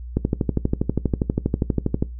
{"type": "click train", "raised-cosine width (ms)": 3, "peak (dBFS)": -6, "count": 24, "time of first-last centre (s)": [0.17, 2.025], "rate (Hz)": 12.4, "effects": ["noise-tail reverb RT60 0.2 s tail -20 dB re dry", "added 60 Hz sine -31 dBFS peak until 2.19 s"]}